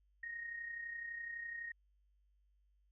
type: tone with amplitude modulation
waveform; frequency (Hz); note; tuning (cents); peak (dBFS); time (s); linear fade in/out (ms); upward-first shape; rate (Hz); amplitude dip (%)
sine; 1864.7; A#6; 0; -40; 0.23-1.72; 5; sine; 31.9; 50
effects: added 50 Hz sine -70 dBFS peak until 2.91 s